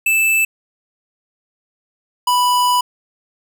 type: tone pair in turn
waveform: square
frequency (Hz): 2637 / 987.8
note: E7 / B5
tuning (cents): 0 / 0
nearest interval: octave + perfect fourth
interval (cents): 1700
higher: first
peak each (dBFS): -13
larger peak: neither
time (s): 0.06-0.45 / 2.27-2.81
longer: second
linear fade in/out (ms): 5
effects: none